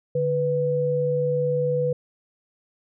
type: tone pair together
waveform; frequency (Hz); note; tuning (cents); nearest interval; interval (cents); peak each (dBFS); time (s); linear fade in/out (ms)
sine; 147 / 494.4; D3 / B4; +2 / +2; octave + major sixth; 2100; -26 / -21; 0.15-1.93; 5
effects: none